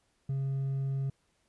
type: tone with hard clipping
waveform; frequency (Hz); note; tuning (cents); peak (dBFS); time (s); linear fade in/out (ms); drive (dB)
sine; 135.9; C#3; -34; -30; 0.29-1.1; 5; 2
effects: pink hiss -73 dBFS RMS until 1.48 s + resampled to 24000 Hz